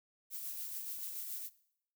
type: noise with tremolo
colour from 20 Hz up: violet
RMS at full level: -41 dBFS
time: 0.3-1.5 s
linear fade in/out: 50 ms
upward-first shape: sine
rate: 7 Hz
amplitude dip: 35%
effects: noise-tail reverb RT60 0.7 s tail -19 dB re dry